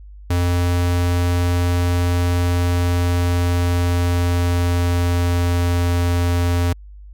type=tone with pitch glide; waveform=square; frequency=87.9 to 87.24 Hz; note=F2 to F2; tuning=+12 to -1 cents; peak=-16 dBFS; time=0.3-6.73 s; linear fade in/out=5 ms; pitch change=-13 cents; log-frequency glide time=2.43-6.05 s; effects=added 50 Hz sine -36 dBFS peak until 7.13 s